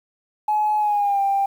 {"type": "tone with pitch glide", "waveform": "sine", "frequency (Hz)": [848, 791.2], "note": ["G#5", "G5"], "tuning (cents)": [36, 16], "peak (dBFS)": -16, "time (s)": [0.48, 1.46], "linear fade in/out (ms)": 5, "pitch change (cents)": -120, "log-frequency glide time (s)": [0.79, 1.21], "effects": ["tanh soft clip ceiling -12 dBFS", "8-bit"]}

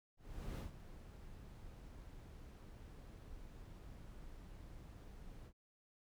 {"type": "noise with ADSR envelope", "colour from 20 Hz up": "brown", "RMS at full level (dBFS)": -42, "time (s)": [0.17, 5.53], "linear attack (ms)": 410, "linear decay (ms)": 130, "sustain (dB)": -12, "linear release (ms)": 69, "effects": []}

